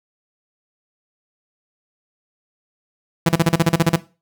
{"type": "tone bursts", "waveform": "sawtooth", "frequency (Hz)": 166.1, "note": "E3", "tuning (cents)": 13, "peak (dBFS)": -7, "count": 11, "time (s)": [3.26, 3.96], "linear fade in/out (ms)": 5, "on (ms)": 30, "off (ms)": 37, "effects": ["noise-tail reverb RT60 0.3 s tail -17 dB re dry"]}